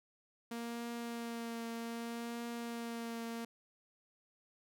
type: tone with vibrato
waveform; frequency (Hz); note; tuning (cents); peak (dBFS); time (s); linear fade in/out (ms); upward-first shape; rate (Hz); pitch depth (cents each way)
sawtooth; 233.1; A#3; 0; -36; 0.51-3.45; 5; triangle; 0.64; 21
effects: none